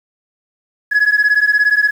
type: beating tone pair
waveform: sine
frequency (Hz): 1679 / 1696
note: G#6 / G#6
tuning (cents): +18 / +36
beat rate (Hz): 17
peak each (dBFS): -11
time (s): 0.91-1.91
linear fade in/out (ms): 20
effects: tanh soft clip ceiling -7 dBFS + 7-bit